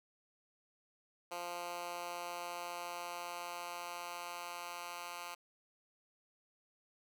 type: tone with high-pass filter sweep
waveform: 10% pulse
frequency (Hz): 174.61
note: F3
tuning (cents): 0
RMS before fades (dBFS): -44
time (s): 1.31-5.35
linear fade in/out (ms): 10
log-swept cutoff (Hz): 590 to 1100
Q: 0.99
effects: none